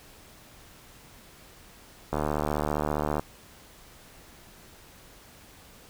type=click train; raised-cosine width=1 ms; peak=-13 dBFS; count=81; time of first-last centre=2.13-3.195 s; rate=75.1 Hz; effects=pink hiss -52 dBFS RMS until 5.89 s